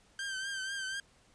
sawtooth tone with vibrato, 1568 Hz, G6, in tune, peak -32 dBFS, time 0.19-1 s, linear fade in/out 2 ms, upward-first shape triangle, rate 4.1 Hz, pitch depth 54 cents each way, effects pink hiss -65 dBFS RMS until 1.34 s + resampled to 22050 Hz

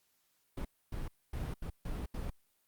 brown noise bursts at uneven times, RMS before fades -38 dBFS, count 6, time 0.57-0.65 / 0.92-1.08 / 1.33-1.54 / 1.62-1.7 / 1.85-2.06 / 2.14-2.3 s, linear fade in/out 5 ms, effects white hiss -75 dBFS RMS until 2.67 s + Opus 48 kbps

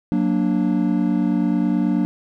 triangle chord, Gb augmented, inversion none, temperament equal with one note detuned, 183.93 / 233.1 / 293.7 Hz, Gb3 / Bb3 / D4, -10 / 0 / 0 cents, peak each -19 dBFS, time 0.12-2.05 s, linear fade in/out 0 ms, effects none

